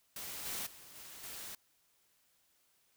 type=noise with level steps; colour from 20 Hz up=white; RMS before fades=-44 / -40 / -55 / -51 / -46 dBFS; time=0.16-1.55 s; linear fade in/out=2 ms; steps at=0.45 / 0.66 / 0.95 / 1.23 s; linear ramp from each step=10 ms; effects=white hiss -73 dBFS RMS until 2.96 s